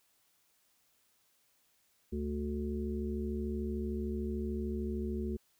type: harmonic tone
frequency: 73.42 Hz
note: D2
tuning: in tune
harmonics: 1 / 3 / 5 / 6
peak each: -37 / -37 / -39 / -48 dBFS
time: 2.12-5.37 s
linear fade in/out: 10 ms
effects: white hiss -72 dBFS RMS until 5.59 s